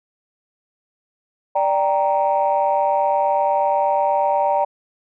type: chord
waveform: sine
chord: G minor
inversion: second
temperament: equal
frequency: 587.3 / 784 / 932.3 Hz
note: D5 / G5 / Bb5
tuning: 0 / 0 / 0 cents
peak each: -19 dBFS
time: 1.55-4.65 s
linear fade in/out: 10 ms
effects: tanh soft clip ceiling -8 dBFS